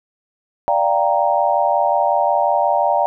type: chord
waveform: sine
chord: G minor seventh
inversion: second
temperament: equal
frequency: 587.3 / 698.5 / 784 / 932.3 Hz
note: D5 / F5 / G5 / Bb5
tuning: 0 / 0 / 0 / 0 cents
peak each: -19 dBFS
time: 0.68-3.06 s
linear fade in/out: 0 ms
effects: none